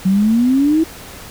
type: exponential sweep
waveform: sine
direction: up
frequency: 184.3 to 329.6 Hz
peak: -10 dBFS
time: 0.05-0.84 s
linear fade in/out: 10 ms
effects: pink hiss -35 dBFS RMS until 1.3 s